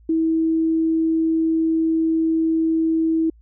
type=tone; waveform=sine; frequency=323.5 Hz; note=E4; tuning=32 cents flat; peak=-16 dBFS; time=0.09-3.3 s; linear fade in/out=5 ms; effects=added 56 Hz sine -47 dBFS peak until 3.41 s